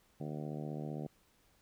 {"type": "harmonic tone", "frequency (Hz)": 75.4, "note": "D2", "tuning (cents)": 46, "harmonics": [2, 3, 4, 5, 6, 7, 8, 9, 10], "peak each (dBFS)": [-41, -45, -47, -49, -51, -52, -53, -54, -55], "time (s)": [0.2, 1.07], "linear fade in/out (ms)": 5, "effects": ["pink hiss -70 dBFS RMS until 1.61 s"]}